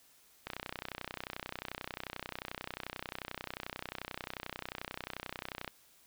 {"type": "click train", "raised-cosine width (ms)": 0.3, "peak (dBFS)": -22, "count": 164, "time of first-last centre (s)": [0.47, 5.678], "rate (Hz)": 31.3, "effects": ["white hiss -64 dBFS RMS until 6.06 s"]}